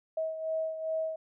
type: beating tone pair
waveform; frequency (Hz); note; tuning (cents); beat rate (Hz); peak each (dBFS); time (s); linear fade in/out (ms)
sine; 639 / 641.5; D#5 / E5; +46 / -47; 2.5; -31 / -38; 0.17-1.16; 5
effects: none

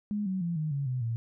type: tone with pitch steps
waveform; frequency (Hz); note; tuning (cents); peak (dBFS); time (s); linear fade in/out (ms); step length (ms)
sine; 207.7 / 188.27 / 170.67 / 154.7 / 140.23 / 127.12 / 115.23; G#3 / F#3 / F3 / D#3 / C#3 / C3 / A#2; 0 / +30 / -40 / -10 / +20 / -50 / -20; -28; 0.11-1.16; 0; 150
effects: none

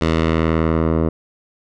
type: tone with low-pass filter sweep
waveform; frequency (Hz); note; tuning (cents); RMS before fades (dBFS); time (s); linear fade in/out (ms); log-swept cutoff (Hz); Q
10% pulse; 80.9; E2; -32; -17; 0.01-1.09; 5; 4600 to 770; 0.84
effects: none

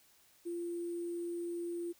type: tone with sample-and-hold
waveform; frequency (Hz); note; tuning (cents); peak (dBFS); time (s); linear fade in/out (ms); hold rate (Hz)
sine; 344.7; F4; -23; -36; 0.45-1.93; 20; 8820
effects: white hiss -66 dBFS RMS until 1.99 s

